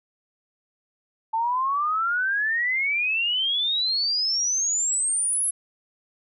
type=exponential sweep; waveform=sine; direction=up; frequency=880 to 11000 Hz; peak=-21 dBFS; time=1.33-5.51 s; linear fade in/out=10 ms; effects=none